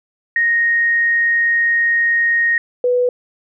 sine tone pair in turn, 1864.7 / 493.9 Hz, A#6 / B4, 0 / 0 cents, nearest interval octave + major seventh, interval 2300 cents, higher first, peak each -12 dBFS, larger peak neither, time 0.36-2.58 / 2.84-3.09 s, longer first, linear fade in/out 2 ms, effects none

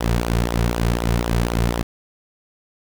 sawtooth tone with flanger, 58.27 Hz, A#1, in tune, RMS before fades -20 dBFS, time 0-1.83 s, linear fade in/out 10 ms, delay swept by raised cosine 0.42 to 3.72 ms, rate 4 Hz, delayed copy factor -0.65, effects 7-bit

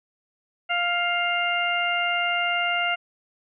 harmonic tone with a mistuned harmonic, 698.5 Hz, F5, in tune, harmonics 1 / 2 / 3 / 4, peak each -27 / -27 / -27 / -27 dBFS, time 0.69-2.96 s, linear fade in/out 20 ms, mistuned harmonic 3, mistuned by +17 cents, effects none

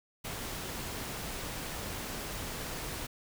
pink noise, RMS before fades -39 dBFS, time 0.24-3.07 s, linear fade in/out 10 ms, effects none

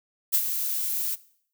violet noise with ADSR envelope, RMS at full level -20 dBFS, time 0.32-1.16 s, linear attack 25 ms, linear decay 62 ms, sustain -8 dB, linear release 24 ms, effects noise-tail reverb RT60 0.6 s tail -19 dB re dry

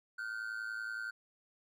triangle ring-modulated tone, 1475 Hz, F#6, 6 cents flat, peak -33 dBFS, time 0.18-1.11 s, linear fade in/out 10 ms, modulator 55.3 Hz, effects none

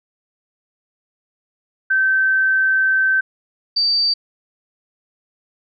sine tone pair in turn, 1546 / 4633 Hz, G6 / D8, -24 / -24 cents, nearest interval octave + perfect fifth, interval 1900 cents, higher second, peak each -13 / -14 dBFS, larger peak first, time 1.9-3.21 / 3.76-4.14 s, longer first, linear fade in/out 10 ms, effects none

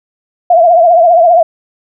sine tone with vibrato, 683 Hz, F5, 39 cents flat, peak -3 dBFS, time 0.5-1.43 s, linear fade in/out 5 ms, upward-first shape triangle, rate 15 Hz, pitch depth 110 cents each way, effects none

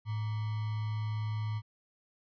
sine tone with sample-and-hold, 107.8 Hz, A2, 35 cents flat, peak -31 dBFS, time 0.05-1.62 s, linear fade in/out 50 ms, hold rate 1050 Hz, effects resampled to 11025 Hz

